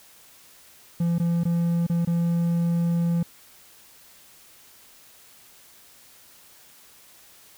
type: tone with dropouts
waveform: triangle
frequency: 170 Hz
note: F3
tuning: 46 cents flat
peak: -18 dBFS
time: 1-3.23 s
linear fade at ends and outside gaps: 5 ms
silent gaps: 1.184-1.198 / 1.436-1.452 / 1.867-1.897 / 2.05-2.072 s
effects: white hiss -52 dBFS RMS until 7.57 s